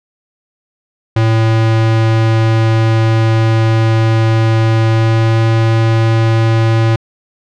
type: tone with pitch glide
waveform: square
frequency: 112.1 to 112.88 Hz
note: A2 to A2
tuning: +33 to +45 cents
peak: -9 dBFS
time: 1.16-6.96 s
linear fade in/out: 5 ms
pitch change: +12 cents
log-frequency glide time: 4.83-5.38 s
effects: low-pass 4000 Hz 12 dB/octave